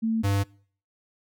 sine / square tone pair in turn, 223.9 / 99.51 Hz, A3 / G2, +30 / +26 cents, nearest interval octave + major second, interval 1404 cents, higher first, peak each -22 dBFS, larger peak neither, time 0.02-0.23 / 0.23-0.44 s, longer neither, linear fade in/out 20 ms, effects noise-tail reverb RT60 0.5 s tail -24 dB re dry

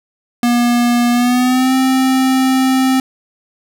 square tone with pitch glide, 240 to 261.7 Hz, B3 to C4, -49 to 0 cents, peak -11 dBFS, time 0.43-3 s, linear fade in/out 2 ms, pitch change +149 cents, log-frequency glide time 1.11-1.74 s, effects none

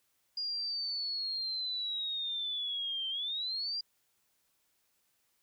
sine linear two-way sweep, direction down then up, 4857 to 3115 to 4833 Hz, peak -33 dBFS, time 0.37-3.81 s, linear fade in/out 5 ms, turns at 3.09 s, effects white hiss -75 dBFS RMS until 5.42 s

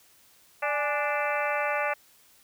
harmonic tone with a mistuned harmonic, 293.7 Hz, D4, in tune, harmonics 2 / 3 / 4 / 5 / 6 / 7 / 8 / 9, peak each -30 / -32 / -33 / -34 / -35 / -35 / -36 / -37 dBFS, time 0.62-1.94 s, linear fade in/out 10 ms, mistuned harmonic 3, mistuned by -80 cents, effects white hiss -59 dBFS RMS until 2.43 s

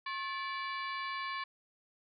harmonic tone with a mistuned harmonic, 579 Hz, D5, 25 cents flat, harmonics 2 / 3 / 4 / 5 / 6 / 7 / 8, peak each -38 / -43 / -43 / -50 / -51 / -50 / -52 dBFS, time 0.06-1.44 s, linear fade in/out 5 ms, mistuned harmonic 2, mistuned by -120 cents, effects none

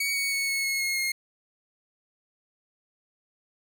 sawtooth tone with pitch steps, 2248 / 2230 / 2212 / 2194 / 2176 / 2159 / 2142 Hz, C#7 / C#7 / C#7 / C#7 / C#7 / C#7 / C7, +24 / +10 / -4 / -18 / -33 / -46 / +40 cents, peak -22 dBFS, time 0-1.12 s, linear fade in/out 5 ms, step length 160 ms, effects none

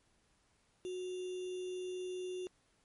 sine tone with sample-and-hold, 366.2 Hz, F#4, 18 cents flat, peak -38 dBFS, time 0.85-2.47 s, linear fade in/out 0 ms, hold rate 3150 Hz, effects pink hiss -73 dBFS RMS until 2.84 s + MP3 48 kbps

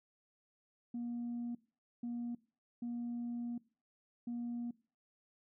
sine tone bursts at uneven times, 238.4 Hz, A#3, 39 cents sharp, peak -36 dBFS, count 4, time 0.94-1.55 / 2.03-2.35 / 2.82-3.58 / 4.27-4.71 s, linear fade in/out 5 ms, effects noise-tail reverb RT60 0.4 s tail -22 dB re dry + tanh soft clip ceiling -35 dBFS

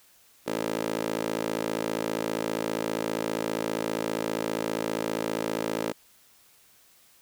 15% pulse tone with high-pass filter, 55 Hz, A1, in tune, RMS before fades -30 dBFS, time 0.46-5.93 s, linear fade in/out 20 ms, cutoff 360 Hz, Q 3.4, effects white hiss -59 dBFS RMS until 7.21 s

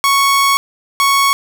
sawtooth tone pair in turn, 1108.7 / 1108.7 Hz, C#6 / C#6, 0 / 0 cents, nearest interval unison, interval 0 cents, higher neither, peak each -6 dBFS, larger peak neither, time 0.04-0.57 / 1-1.33 s, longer first, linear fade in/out 0 ms, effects none

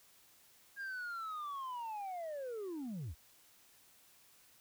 sine linear sweep, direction down, 1635 to 58.27 Hz, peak -37 dBFS, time 0.76-3.15 s, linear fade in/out 50 ms, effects tanh soft clip ceiling -39 dBFS + white hiss -65 dBFS RMS until 4.6 s

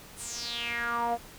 sawtooth tone with band-pass filter sweep, 236.2 Hz, A#3, 23 cents sharp, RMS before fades -32 dBFS, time 0.16-1.18 s, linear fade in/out 50 ms, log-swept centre 10000 to 640 Hz, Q 5.4, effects pink hiss -49 dBFS RMS until 1.38 s

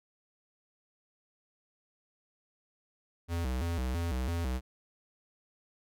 square tone with vibrato, 73.42 Hz, D2, in tune, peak -31 dBFS, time 3.28-4.61 s, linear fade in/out 50 ms, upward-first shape square, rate 3 Hz, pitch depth 250 cents each way, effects none

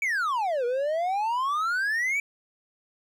triangle exponential two-way sweep, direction down then up, 2337 to 471.4 to 2337 Hz, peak -22 dBFS, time 0.02-2.2 s, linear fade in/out 2 ms, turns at 0.65 s, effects none

